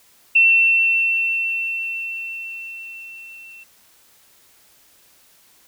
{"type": "tone with level ramp", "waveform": "sine", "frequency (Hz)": 2697, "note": "E7", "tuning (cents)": 39, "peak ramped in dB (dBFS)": [-9, -39], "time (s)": [0.35, 3.64], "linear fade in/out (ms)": 10, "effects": ["white hiss -54 dBFS RMS until 5.67 s"]}